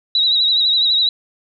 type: tone with vibrato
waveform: sine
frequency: 3868 Hz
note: B7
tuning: 37 cents flat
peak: -12 dBFS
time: 0.15-1.09 s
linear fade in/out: 2 ms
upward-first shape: triangle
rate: 12 Hz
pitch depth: 69 cents each way
effects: none